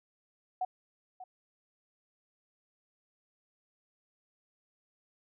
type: tone with echo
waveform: sine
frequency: 740 Hz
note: F#5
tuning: in tune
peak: -29 dBFS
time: 0.61-0.65 s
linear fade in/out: 5 ms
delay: 590 ms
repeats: 1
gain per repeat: -14 dB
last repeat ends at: 1.24 s
effects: none